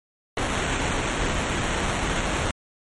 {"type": "noise with sample-and-hold", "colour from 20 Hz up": "pink", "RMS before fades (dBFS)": -25, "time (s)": [0.37, 2.51], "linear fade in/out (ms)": 2, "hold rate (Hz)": 4900, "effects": ["MP3 48 kbps"]}